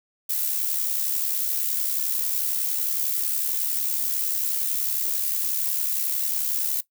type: noise with amplitude modulation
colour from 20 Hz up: violet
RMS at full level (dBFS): -23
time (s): 0.29-6.81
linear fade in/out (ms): 10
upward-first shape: sine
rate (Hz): 71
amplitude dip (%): 50
effects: noise-tail reverb RT60 0.1 s tail -17 dB re dry